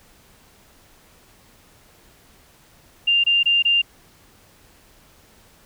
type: tone bursts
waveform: sine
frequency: 2794 Hz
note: F7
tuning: in tune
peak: -14 dBFS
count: 4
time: 3.07-3.819 s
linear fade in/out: 10 ms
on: 170 ms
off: 23 ms
effects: pink hiss -53 dBFS RMS until 5.65 s